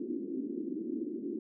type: band-pass noise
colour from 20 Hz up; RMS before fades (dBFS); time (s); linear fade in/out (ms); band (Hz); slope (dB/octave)
pink; -37; 0-1.39; 5; 240 to 350; 48
effects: none